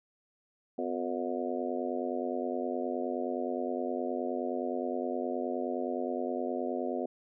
harmonic tone with a mistuned harmonic, 89.6 Hz, F2, 45 cents sharp, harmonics 3 / 4 / 5 / 6 / 7 / 8, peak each -36 / -37 / -38 / -39 / -39 / -40 dBFS, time 0.78-7.06 s, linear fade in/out 5 ms, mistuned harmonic 3, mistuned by -100 cents, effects none

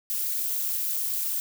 violet noise with amplitude modulation, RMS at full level -25 dBFS, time 0.1-1.4 s, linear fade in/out 0 ms, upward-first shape sine, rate 268 Hz, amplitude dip 70%, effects none

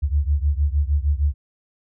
sine beating tone pair, 70 / 76.5 Hz, C#2 / D#2, +18 / -29 cents, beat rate 6.5 Hz, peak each -19 / -21 dBFS, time 0.02-1.34 s, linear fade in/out 20 ms, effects none

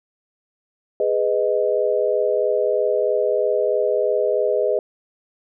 sine chord, G# minor, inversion none, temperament just, 415.3 / 498.4 / 623 Hz, G#4 / B4 / D#5, 0 / +16 / +2 cents, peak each -21 dBFS, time 1-4.79 s, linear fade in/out 2 ms, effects none

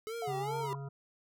square tone with vibrato, 423.2 Hz, G#4, 33 cents sharp, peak -38 dBFS, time 0.07-0.73 s, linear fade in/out 0 ms, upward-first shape sine, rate 2.5 Hz, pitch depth 170 cents each way
sine linear sweep, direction up, 697 to 1000 Hz, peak -36 dBFS, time 0.22-0.75 s, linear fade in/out 2 ms
harmonic tone, 138.59 Hz, C#3, in tune, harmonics 1 / 3 / 5 / 7 / 9 / 10, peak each -39 / -49 / -53 / -56 / -58 / -59 dBFS, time 0.27-0.89 s, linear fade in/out 10 ms
effects none

